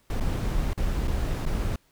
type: noise with dropouts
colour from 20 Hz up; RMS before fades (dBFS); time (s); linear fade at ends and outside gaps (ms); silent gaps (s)
brown; -26; 0.1-1.76; 2; 0.2-0.207 / 0.733-0.776 / 1.075-1.079 / 1.454-1.463
effects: pink hiss -65 dBFS RMS until 1.91 s